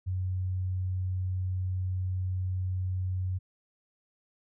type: tone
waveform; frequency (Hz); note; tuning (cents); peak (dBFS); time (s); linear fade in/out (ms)
sine; 92.5; F#2; 0; -28; 0.06-3.39; 20
effects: none